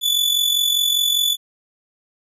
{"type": "tone with amplitude modulation", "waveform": "40% pulse", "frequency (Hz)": 3468, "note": "A7", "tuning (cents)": -26, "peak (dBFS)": -12, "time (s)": [0.01, 1.37], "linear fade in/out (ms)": 50, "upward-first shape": "sine", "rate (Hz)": 45, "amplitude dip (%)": 60, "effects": []}